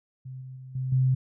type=tone with level steps; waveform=sine; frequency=130 Hz; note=C3; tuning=11 cents flat; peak=-36 / -38 / -40 / -27 / -19 dBFS; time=0.25-1.15 s; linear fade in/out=10 ms; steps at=0.41 / 0.56 / 0.75 / 0.92 s; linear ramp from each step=5 ms; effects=none